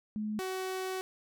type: tone pair in turn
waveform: sine / sawtooth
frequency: 212.9 / 375.5 Hz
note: G#3 / F#4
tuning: +43 / +26 cents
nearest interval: minor seventh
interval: 983 cents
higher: second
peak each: -32 / -30 dBFS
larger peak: second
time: 0.16-0.39 / 0.39-1.01 s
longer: second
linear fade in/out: 0 ms
effects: none